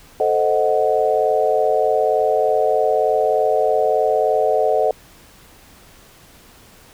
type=chord; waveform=sine; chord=A diminished seventh; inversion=none; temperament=equal; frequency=440 / 523.3 / 622.3 / 740 Hz; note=A4 / C5 / Eb5 / Gb5; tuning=0 / 0 / 0 / 0 cents; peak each=-19 / -21 / -19 / -20 dBFS; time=0.2-4.91 s; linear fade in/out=2 ms; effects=pink hiss -47 dBFS RMS until 6.93 s